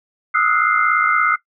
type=tone cluster; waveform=sine; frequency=1239 / 1296 / 1360 / 1457 / 2092 Hz; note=D#6 / E6 / F6 / F#6 / C7; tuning=-8 / -30 / -46 / -27 / -1 cents; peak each=-20 dBFS; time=0.34-1.36 s; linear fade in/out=10 ms; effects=noise-tail reverb RT60 0.1 s tail -17 dB re dry